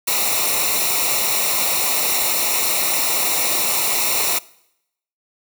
white noise with comb filter, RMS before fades -19 dBFS, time 0.07-4.39 s, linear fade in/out 10 ms, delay 0.62 ms, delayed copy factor -0.75, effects noise-tail reverb RT60 0.8 s tail -22 dB re dry

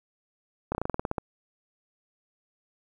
slowing click train, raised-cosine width 1 ms, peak -14 dBFS, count 11, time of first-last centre 0.72-1.182 s, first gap 29 ms, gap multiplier 1.1, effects 9-bit

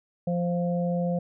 harmonic tone, 174.61 Hz, F3, in tune, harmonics 1 / 3 / 4, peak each -25 / -29 / -36 dBFS, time 0.27-1.19 s, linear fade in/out 5 ms, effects none

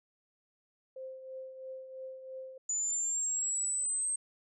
sine tone with tremolo, 523.3 Hz, C5, in tune, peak -39 dBFS, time 0.96-2.58 s, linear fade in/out 5 ms, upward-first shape triangle, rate 3 Hz, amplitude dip 60%
sine linear sweep, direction up, 6960 to 8372 Hz, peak -30 dBFS, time 2.69-4.16 s, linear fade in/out 5 ms
effects none

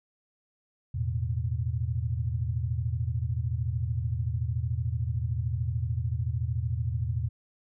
sine chord, E suspended fourth, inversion none, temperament equal, 82.41 / 110 / 123.47 Hz, E2 / A2 / B2, 0 / 0 / 0 cents, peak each -31 dBFS, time 0.94-7.29 s, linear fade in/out 10 ms, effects none

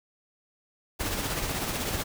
pink noise with tremolo, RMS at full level -29 dBFS, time 0.99-2.04 s, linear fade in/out 20 ms, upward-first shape sine, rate 16 Hz, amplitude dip 40%, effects none

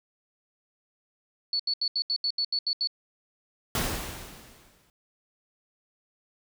sine tone bursts, 4435 Hz, C#8, in tune, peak -24 dBFS, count 10, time 1.53-2.873 s, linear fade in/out 2 ms, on 65 ms, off 77 ms
pink noise with exponential decay, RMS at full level -26 dBFS, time 3.75-4.9 s, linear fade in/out 1 ms, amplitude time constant 250 ms
effects none

